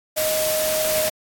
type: tone in noise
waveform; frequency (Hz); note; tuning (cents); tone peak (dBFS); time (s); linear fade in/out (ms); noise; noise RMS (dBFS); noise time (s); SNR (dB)
sine; 622; D#5; -1; -21; 0.16-1.1; 20; white; -24; 0.16-1.1; 0
effects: AAC 64 kbps